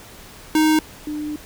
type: tone pair in turn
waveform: square / sine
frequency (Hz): 311.1 / 300.4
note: D#4 / D4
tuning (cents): 0 / +39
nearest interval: minor second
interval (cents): 61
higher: first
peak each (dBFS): -14 / -24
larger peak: first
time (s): 0.55-0.79 / 1.07-1.36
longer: second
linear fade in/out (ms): 2
effects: pink hiss -42 dBFS RMS until 1.45 s